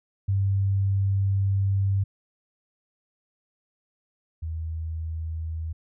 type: tone pair in turn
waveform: sine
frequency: 98 / 80.61 Hz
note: G2 / E2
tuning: 0 / -38 cents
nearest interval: minor third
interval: 338 cents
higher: first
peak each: -20 / -28 dBFS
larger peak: first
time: 0.28-2.04 / 4.42-5.73 s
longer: first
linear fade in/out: 10 ms
effects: none